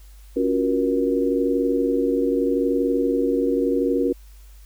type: chord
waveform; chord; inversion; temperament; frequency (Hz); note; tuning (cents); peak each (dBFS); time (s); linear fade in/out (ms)
sine; Gb major seventh; second; equal with one note detuned; 277.2 / 349.2 / 370 / 474; Db4 / F4 / Gb4 / Bb4; 0 / 0 / 0 / +29; -22 / -27 / -25 / -22; 0.36-4.13; 10
effects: added 50 Hz sine -42 dBFS peak until 4.65 s + white hiss -56 dBFS RMS until 4.65 s